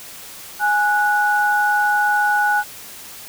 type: tone pair together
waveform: sine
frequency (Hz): 830.6 / 1473.1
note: G#5 / F#6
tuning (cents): 0 / -8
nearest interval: minor seventh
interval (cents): 992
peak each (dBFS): -17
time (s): 0.59-2.64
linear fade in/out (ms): 50
effects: white hiss -37 dBFS RMS until 3.28 s